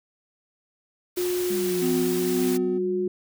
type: noise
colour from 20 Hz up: white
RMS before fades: -34 dBFS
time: 1.16-2.58 s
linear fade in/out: 20 ms
type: tone with pitch glide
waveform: sine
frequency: 358.6 to 363.2 Hz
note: F4 to F#4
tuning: +46 to -32 cents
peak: -23 dBFS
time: 1.17-3.08 s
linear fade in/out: 5 ms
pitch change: +22 cents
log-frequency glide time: 1.28-2.62 s
type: linear two-way sweep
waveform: sine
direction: down then up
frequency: 204.7 to 171.2 to 198.6 Hz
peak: -30 dBFS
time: 1.5-3.08 s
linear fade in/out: 5 ms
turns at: 1.85 s
type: tone with tremolo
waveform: triangle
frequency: 254.3 Hz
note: C4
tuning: 49 cents flat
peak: -21 dBFS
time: 1.81-2.79 s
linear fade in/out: 20 ms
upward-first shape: sine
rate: 1.9 Hz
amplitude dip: 55%
effects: none